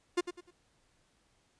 45% pulse tone with echo, 353 Hz, F4, 19 cents sharp, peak -26 dBFS, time 0.17-0.21 s, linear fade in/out 10 ms, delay 100 ms, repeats 3, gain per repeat -10 dB, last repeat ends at 0.51 s, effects pink hiss -71 dBFS RMS until 1.59 s + resampled to 22050 Hz

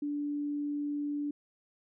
sine tone, 291.2 Hz, D4, 15 cents flat, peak -31 dBFS, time 0.02-1.31 s, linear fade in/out 5 ms, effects none

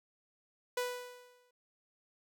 sawtooth tone with exponential decay, 493.8 Hz, B4, in tune, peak -27 dBFS, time 0.77-1.51 s, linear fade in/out 5 ms, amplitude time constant 160 ms, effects none

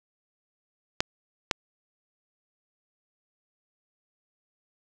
clicks, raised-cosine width 0.2 ms, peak -5 dBFS, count 2, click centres 1.005 / 1.512 s, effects none

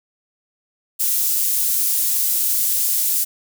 pink high-pass noise, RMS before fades -19 dBFS, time 0.99-3.25 s, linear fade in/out 20 ms, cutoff 11000 Hz, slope 12 dB/octave, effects none

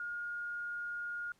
sine tone, 1425 Hz, F6, 34 cents sharp, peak -37 dBFS, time 0-1.32 s, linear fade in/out 2 ms, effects pink hiss -70 dBFS RMS until 1.39 s + low-pass 11000 Hz 12 dB/octave

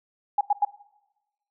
sine tone bursts, 820 Hz, G#5, 22 cents flat, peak -17 dBFS, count 3, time 0.38-0.65 s, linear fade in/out 5 ms, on 30 ms, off 90 ms, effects noise-tail reverb RT60 1.0 s tail -20 dB re dry

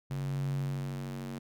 square tone with high-pass filter sweep, 46.52 Hz, F#1, 10 cents sharp, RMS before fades -35 dBFS, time 0.1-1.39 s, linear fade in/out 10 ms, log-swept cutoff 120 to 190 Hz, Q 5, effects none

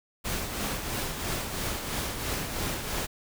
pink noise with tremolo, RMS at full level -30 dBFS, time 0.24-3.07 s, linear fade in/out 20 ms, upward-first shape triangle, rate 3 Hz, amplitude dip 50%, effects none

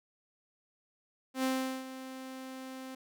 sawtooth tone with ADSR envelope, 261.6 Hz, C4, in tune, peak -24 dBFS, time 1.34-2.95 s, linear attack 97 ms, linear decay 400 ms, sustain -14 dB, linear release 5 ms, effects none

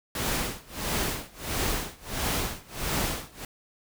pink noise with tremolo, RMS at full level -27 dBFS, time 0.15-3.45 s, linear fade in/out 2 ms, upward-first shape sine, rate 1.5 Hz, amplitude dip 95%, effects none

